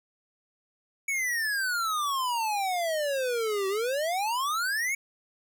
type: exponential two-way sweep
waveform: square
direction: down then up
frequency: 2259 to 379.2 to 2259 Hz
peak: -27 dBFS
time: 1.08-4.95 s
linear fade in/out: 5 ms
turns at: 3.68 s
effects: none